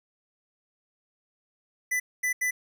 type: tone bursts at uneven times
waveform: square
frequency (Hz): 1995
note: B6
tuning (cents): +17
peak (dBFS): -25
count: 3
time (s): 1.91-2 / 2.23-2.33 / 2.41-2.51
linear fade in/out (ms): 10
effects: none